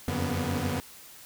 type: tone cluster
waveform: sawtooth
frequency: 86.7 / 93.5 / 141.8 / 239.3 / 251.5 Hz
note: F2 / F#2 / C#3 / A#3 / B3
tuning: -12 / +19 / +40 / +46 / +32 cents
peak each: -30 dBFS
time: 0.08-0.8 s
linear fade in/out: 0 ms
effects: white hiss -49 dBFS RMS until 1.25 s